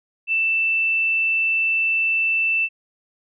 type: tone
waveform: sine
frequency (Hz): 2660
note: E7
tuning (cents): +15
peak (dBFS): -17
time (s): 0.27-2.69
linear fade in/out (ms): 50
effects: none